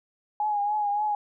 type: tone with vibrato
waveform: sine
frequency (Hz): 830.6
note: G#5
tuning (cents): 0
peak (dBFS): -23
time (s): 0.4-1.15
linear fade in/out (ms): 2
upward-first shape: triangle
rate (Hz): 3.5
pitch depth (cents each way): 50
effects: none